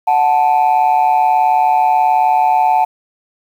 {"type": "tone pair together", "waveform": "sine", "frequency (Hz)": [738, 876.6], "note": ["F#5", "A5"], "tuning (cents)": [-5, -7], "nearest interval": "minor third", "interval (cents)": 298, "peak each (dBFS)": -10, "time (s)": [0.07, 2.85], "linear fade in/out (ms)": 10, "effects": ["tanh soft clip ceiling -6 dBFS", "7-bit"]}